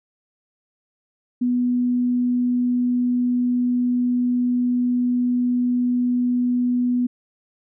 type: tone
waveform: sine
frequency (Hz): 246.2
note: B3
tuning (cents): -5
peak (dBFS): -17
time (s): 1.41-7.07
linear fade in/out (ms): 10
effects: none